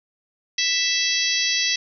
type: harmonic tone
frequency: 659.3 Hz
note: E5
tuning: in tune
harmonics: 3 / 4 / 5 / 6 / 7 / 8 / 9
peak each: -27 / -27 / -27 / -27 / -27 / -27 / -27 dBFS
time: 0.58-1.76 s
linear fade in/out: 5 ms
effects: none